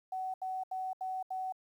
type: tone bursts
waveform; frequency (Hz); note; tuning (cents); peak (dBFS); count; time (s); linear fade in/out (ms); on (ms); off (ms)
sine; 751; F#5; +26; -34; 5; 0.12-1.524; 5; 220; 76
effects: 11-bit